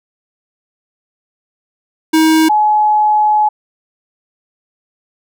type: tone pair in turn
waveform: square / sine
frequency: 317.7 / 848.2 Hz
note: D#4 / G#5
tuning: +36 / +36 cents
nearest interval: octave + perfect fourth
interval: 1700 cents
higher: second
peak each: -8 dBFS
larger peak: neither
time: 2.13-2.49 / 2.49-3.49 s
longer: second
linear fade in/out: 10 ms
effects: none